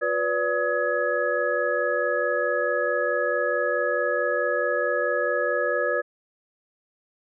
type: tone cluster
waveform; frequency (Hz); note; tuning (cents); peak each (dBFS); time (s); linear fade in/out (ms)
sine; 358.5 / 494.4 / 579 / 1266 / 1683; F4 / B4 / D5 / D#6 / G#6; +45 / +2 / -25 / +30 / +23; -33 / -26 / -26 / -31 / -27; 0.01-6.02; 20
effects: none